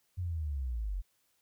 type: linear sweep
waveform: sine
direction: down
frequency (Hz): 92.5 to 42.7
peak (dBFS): -32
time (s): 0.17-1.02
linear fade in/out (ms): 20
effects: white hiss -74 dBFS RMS until 1.41 s